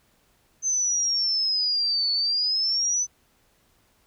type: exponential two-way sweep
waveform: sine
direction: down then up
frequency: 6240 to 4435 to 6090 Hz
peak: -21 dBFS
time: 0.62-3.07 s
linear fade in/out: 50 ms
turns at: 2.12 s
effects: pink hiss -64 dBFS RMS until 4.06 s

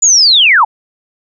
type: linear sweep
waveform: sine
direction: down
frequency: 7040 to 772 Hz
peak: -4 dBFS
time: 0.02-0.65 s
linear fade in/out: 10 ms
effects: none

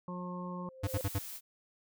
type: harmonic tone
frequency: 179.2 Hz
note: F3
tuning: 45 cents sharp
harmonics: 1 / 2 / 3 / 5 / 6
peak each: -39 / -49 / -47 / -49 / -45 dBFS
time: 0.08-0.69 s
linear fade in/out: 2 ms
type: tone with exponential growth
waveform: sine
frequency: 523.3 Hz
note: C5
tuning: in tune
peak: -35 dBFS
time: 0.36-1.01 s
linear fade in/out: 0 ms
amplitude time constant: 140 ms
type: tone bursts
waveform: square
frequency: 98.2 Hz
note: G2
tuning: 4 cents sharp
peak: -30 dBFS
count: 4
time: 0.83-1.189 s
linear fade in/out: 10 ms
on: 44 ms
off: 61 ms
type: noise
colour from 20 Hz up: blue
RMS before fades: -44 dBFS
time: 0.85-1.41 s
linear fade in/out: 50 ms
effects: none

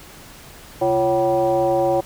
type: tone with frequency modulation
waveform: sine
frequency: 554.4 Hz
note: C#5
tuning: in tune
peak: -15 dBFS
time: 0.81-2.01 s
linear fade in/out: 10 ms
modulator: 209 Hz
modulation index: 1.2
effects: pink hiss -42 dBFS RMS until 2.05 s

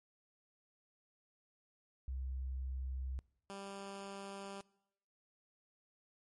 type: tone pair in turn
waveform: sine / 10% pulse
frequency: 65.2 / 197.31 Hz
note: C2 / G3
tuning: -5 / +12 cents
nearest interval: octave + perfect fifth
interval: 1917 cents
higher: second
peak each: -38 / -37 dBFS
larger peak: second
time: 2.08-3.19 / 3.5-4.61 s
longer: neither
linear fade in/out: 0 ms
effects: noise-tail reverb RT60 0.8 s tail -23 dB re dry + MP3 48 kbps

